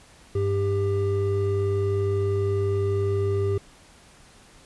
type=tone pair together; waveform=triangle; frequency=98.96 / 397.2 Hz; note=G2 / G4; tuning=+17 / +23 cents; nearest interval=2 octaves; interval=2406 cents; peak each=-22 dBFS; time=0.35-3.58 s; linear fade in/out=5 ms; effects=pink hiss -52 dBFS RMS until 4.65 s + resampled to 24000 Hz